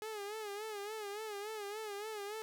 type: tone with vibrato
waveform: sawtooth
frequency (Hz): 420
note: G#4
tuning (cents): +19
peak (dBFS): -37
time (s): 0.02-2.42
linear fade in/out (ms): 0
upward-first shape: sine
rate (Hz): 3.5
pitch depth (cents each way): 86
effects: none